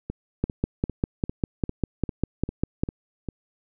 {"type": "two click trains", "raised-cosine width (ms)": 3, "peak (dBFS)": [-17, -9], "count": [9, 13], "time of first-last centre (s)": [[0.1, 3.287], [0.44, 2.835]], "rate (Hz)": [2.51, 5.01], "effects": []}